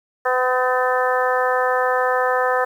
harmonic tone with a mistuned harmonic, 253.3 Hz, B3, 44 cents sharp, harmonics 2 / 3 / 4 / 5 / 6 / 7, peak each -20 / -23 / -24 / -24 / -28 / -25 dBFS, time 0.25-2.65 s, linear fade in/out 10 ms, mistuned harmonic 6, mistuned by +18 cents, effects 8-bit

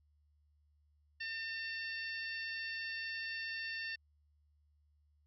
harmonic tone with a mistuned harmonic, 903 Hz, A5, 45 cents sharp, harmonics 2 / 3 / 4 / 5 / 6, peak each -41 / -45 / -54 / -47 / -54 dBFS, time 1.2-3.96 s, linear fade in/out 10 ms, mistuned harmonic 4, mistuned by -20 cents, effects added 74 Hz sine -69 dBFS peak until 5.26 s

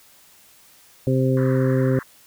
harmonic tone, 130.81 Hz, C3, in tune, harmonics 1 / 2 / 3 / 4, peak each -19 / -22 / -24 / -25 dBFS, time 1.07-1.99 s, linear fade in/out 2 ms
white band-pass noise, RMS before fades -37 dBFS, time 1.37-2.03 s, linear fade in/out 0 ms, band 980 to 1900 Hz, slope 96 dB/octave
effects white hiss -52 dBFS RMS until 2.26 s

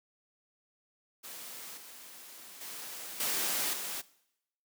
white noise with level steps, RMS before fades -45 / -50 / -43 / -32 / -38 dBFS, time 1.23-4.02 s, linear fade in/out 20 ms, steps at 1.77 / 2.61 / 3.2 / 3.73 s, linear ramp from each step 2 ms, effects noise-tail reverb RT60 0.8 s tail -20 dB re dry + high-pass 200 Hz 12 dB/octave

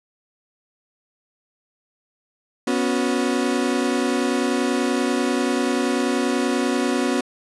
35% pulse chord, B suspended second, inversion none, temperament equal with one note detuned, 246.9 / 277.2 / 365.1 Hz, B3 / C#4 / F#4, 0 / 0 / -23 cents, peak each -21 / -22 / -23 dBFS, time 2.67-7.21 s, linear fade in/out 5 ms, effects resampled to 24000 Hz

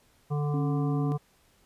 harmonic tone, 146.83 Hz, D3, in tune, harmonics 1 / 3 / 5 / 7 / 8, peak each -26 / -36 / -40 / -43 / -44 dBFS, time 0.3-1.18 s, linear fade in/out 20 ms
sine tone, 277.2 Hz, C#4, in tune, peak -30 dBFS, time 0.54-1.12 s, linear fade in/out 0 ms
effects pink hiss -64 dBFS RMS until 1.65 s + resampled to 32000 Hz

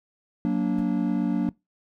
triangle chord, Gb augmented, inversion none, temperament equal with one note detuned, 185 / 233.1 / 290.1 Hz, Gb3 / Bb3 / D4, 0 / 0 / -21 cents, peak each -24 dBFS, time 0.45-1.49 s, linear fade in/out 0 ms
brown noise with exponential decay, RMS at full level -34 dBFS, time 0.78-0.87 s, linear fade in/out 5 ms, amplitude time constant 18 ms
effects noise-tail reverb RT60 0.2 s tail -22 dB re dry

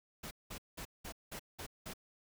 pink noise bursts, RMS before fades -45 dBFS, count 7, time 0.23-1.937 s, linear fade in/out 10 ms, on 81 ms, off 190 ms, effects none

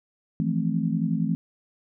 sine chord, F major seventh, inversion third, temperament just, 163.7 / 174.61 / 218.3 / 261.9 Hz, E3 / F3 / A3 / C4, -12 / 0 / -13 / +2 cents, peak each -26 / -29 / -27 / -30 dBFS, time 0.4-1.35 s, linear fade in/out 0 ms, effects none

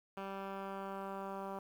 10% pulse tone with low-pass filter sweep, 195 Hz, G3, 9 cents flat, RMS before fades -43 dBFS, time 0.17-1.59 s, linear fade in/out 2 ms, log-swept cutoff 2100 to 1100 Hz, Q 1.3, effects 10-bit

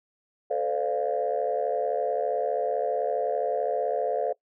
sine chord, D minor seventh, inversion second, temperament equal with one note detuned, 440 / 511.9 / 587.3 / 698.5 Hz, A4 / C5 / D5 / F5, 0 / -38 / 0 / 0 cents, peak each -29 dBFS, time 0.5-4.33 s, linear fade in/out 10 ms, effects noise-tail reverb RT60 0.1 s tail -22 dB re dry + tanh soft clip ceiling -16 dBFS

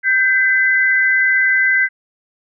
sine tone pair together, 1568 / 2019 Hz, G6 / B6, 0 / +38 cents, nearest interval major third, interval 438 cents, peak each -14 dBFS, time 0.03-1.89 s, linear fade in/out 50 ms, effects none

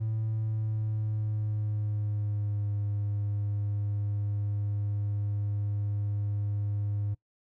triangle tone with pitch glide, 110 to 102.63 Hz, A2 to G#2, 0 to -20 cents, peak -25 dBFS, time 0-7.15 s, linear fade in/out 20 ms, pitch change -120 cents, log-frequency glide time 0.27-2.72 s, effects noise-tail reverb RT60 0.1 s tail -22 dB re dry + tanh soft clip ceiling -22 dBFS

